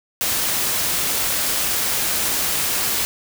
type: noise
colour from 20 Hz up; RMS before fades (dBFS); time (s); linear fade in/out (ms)
white; -21; 0.21-3.05; 0
effects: none